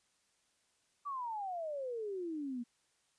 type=exponential sweep; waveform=sine; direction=down; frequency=1174.7 to 232.3 Hz; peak=-37 dBFS; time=1.05-2.64 s; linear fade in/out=20 ms; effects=white hiss -75 dBFS RMS until 3.18 s + resampled to 22050 Hz